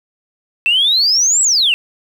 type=exponential two-way sweep; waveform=sine; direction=up then down; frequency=2627 to 7902 to 2627 Hz; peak=-9 dBFS; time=0.66-1.74 s; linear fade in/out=0 ms; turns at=1.42 s; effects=tanh soft clip ceiling -5 dBFS + 7-bit